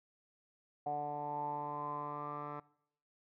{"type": "tone with low-pass filter sweep", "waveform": "10% pulse", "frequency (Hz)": 146.83, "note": "D3", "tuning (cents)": 0, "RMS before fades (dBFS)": -40, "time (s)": [0.86, 2.6], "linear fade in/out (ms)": 5, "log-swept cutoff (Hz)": [730, 1300], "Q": 9.6, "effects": ["noise-tail reverb RT60 0.7 s tail -22 dB re dry"]}